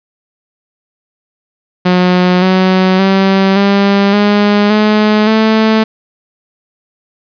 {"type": "tone with pitch steps", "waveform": "sawtooth", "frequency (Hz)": [180.9, 186.85, 192.99, 199.33, 205.9, 212.7, 219.6], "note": ["F#3", "F#3", "G3", "G3", "G#3", "G#3", "A3"], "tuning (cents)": [-39, 17, -27, 29, -15, 42, -3], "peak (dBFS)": -3, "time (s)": [1.85, 5.84], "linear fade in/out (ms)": 10, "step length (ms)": 570, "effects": ["resampled to 11025 Hz", "7-bit"]}